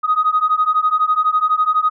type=beating tone pair; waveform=sine; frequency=1244.5 / 1256.5 Hz; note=D#6 / D#6; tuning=0 / +17 cents; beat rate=12 Hz; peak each=-16 / -15 dBFS; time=0.03-1.9 s; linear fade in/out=20 ms; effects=tanh soft clip ceiling -6 dBFS